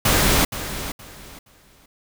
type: noise with echo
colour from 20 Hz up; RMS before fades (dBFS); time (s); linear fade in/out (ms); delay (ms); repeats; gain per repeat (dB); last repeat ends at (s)
pink; -17; 0.05-0.45; 5; 470; 3; -12; 1.86
effects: none